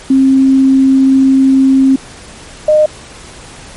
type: tone pair in turn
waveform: sine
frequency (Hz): 266.9 / 611.4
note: C4 / D#5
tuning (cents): +35 / -30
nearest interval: octave + major second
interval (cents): 1435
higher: second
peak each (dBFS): -4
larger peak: neither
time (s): 0.1-1.96 / 2.68-2.86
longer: first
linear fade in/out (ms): 5
effects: pink hiss -33 dBFS RMS until 3.76 s + MP3 48 kbps